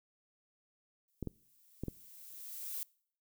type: noise with exponential growth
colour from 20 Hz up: violet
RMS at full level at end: -39 dBFS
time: 1.08-2.83 s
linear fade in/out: 0 ms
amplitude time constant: 380 ms
type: clicks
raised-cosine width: 3 ms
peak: -25 dBFS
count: 4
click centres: 1.227 / 1.273 / 1.836 / 1.883 s
effects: noise-tail reverb RT60 0.6 s tail -25 dB re dry